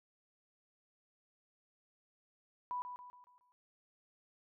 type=tone with echo; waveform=sine; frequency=987.8 Hz; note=B5; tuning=in tune; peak=-36 dBFS; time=2.71-2.82 s; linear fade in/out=0 ms; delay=140 ms; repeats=5; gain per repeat=-7 dB; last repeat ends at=3.52 s; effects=none